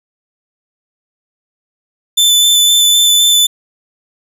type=tone with vibrato; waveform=sawtooth; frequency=3520 Hz; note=A7; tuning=in tune; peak=-4 dBFS; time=2.17-3.47 s; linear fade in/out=10 ms; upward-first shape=square; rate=3.9 Hz; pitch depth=9 cents each way; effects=none